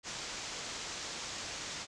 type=low-pass noise; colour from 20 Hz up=white; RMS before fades=-42 dBFS; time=0.03-1.87 s; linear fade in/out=50 ms; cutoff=7300 Hz; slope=48 dB/octave; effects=none